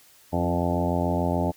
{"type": "harmonic tone with a mistuned harmonic", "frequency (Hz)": 86.9, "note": "F2", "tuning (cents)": -8, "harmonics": [1, 2, 3, 4, 5, 6, 7, 8, 9, 10], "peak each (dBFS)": [-28, -28, -29, -33, -35, -35, -30, -34, -34, -33], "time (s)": [0.32, 1.52], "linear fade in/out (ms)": 20, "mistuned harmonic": 3, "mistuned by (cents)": 20, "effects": ["white hiss -55 dBFS RMS until 1.56 s"]}